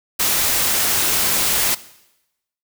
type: noise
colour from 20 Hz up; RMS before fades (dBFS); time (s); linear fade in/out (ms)
white; -18; 0.19-1.75; 10
effects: noise-tail reverb RT60 0.9 s tail -18 dB re dry